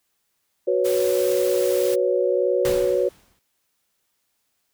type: chord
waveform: sine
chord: F# suspended fourth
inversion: none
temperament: just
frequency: 370 / 493.3 / 555 Hz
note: F#4 / B4 / C#5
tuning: 0 / -2 / +2 cents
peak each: -22 dBFS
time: 0.67-3.09 s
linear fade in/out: 10 ms
type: noise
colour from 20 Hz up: white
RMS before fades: -33 dBFS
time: 0.84-1.96 s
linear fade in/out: 20 ms
type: noise with exponential decay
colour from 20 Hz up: pink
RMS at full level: -27 dBFS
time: 2.65-3.39 s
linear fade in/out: 1 ms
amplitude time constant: 160 ms
effects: white hiss -72 dBFS RMS until 4.73 s